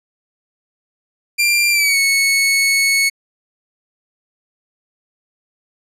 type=tone with pitch glide; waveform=sawtooth; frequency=2378 to 2206 Hz; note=D7 to C#7; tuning=+21 to -9 cents; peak=-9 dBFS; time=1.38-3.1 s; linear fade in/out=20 ms; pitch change=-130 cents; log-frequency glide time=1.71-1.98 s; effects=resampled to 32000 Hz